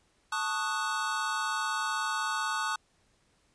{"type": "chord", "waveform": "square", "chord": "D# half-diminished seventh", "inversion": "second", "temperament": "equal", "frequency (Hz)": [880, 1108.7, 1244.5, 1480], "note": ["A5", "C#6", "D#6", "F#6"], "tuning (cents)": [0, 0, 0, 0], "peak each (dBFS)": [-36, -37, -35, -35], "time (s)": [0.32, 2.76], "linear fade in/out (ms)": 5, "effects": ["pink hiss -69 dBFS RMS until 3.54 s", "resampled to 22050 Hz"]}